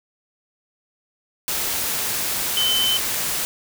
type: tone in noise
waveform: sine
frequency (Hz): 3060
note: G7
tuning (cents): -42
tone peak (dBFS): -18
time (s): 2.57-2.97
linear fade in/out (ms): 0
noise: white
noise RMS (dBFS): -24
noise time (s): 1.48-3.45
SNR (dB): +3
effects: none